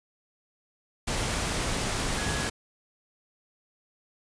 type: tone in noise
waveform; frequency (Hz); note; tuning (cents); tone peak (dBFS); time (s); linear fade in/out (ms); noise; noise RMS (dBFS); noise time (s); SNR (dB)
sine; 1676; G#6; +15; -37; 2.18-2.48; 10; pink; -29; 1.07-2.5; -11
effects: resampled to 22050 Hz